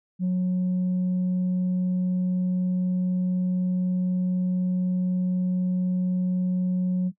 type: tone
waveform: sine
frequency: 182.4 Hz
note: F#3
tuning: 24 cents flat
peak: -19 dBFS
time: 0.19-7.12 s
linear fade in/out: 50 ms
effects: noise-tail reverb RT60 0.1 s tail -22 dB re dry + tanh soft clip ceiling -20 dBFS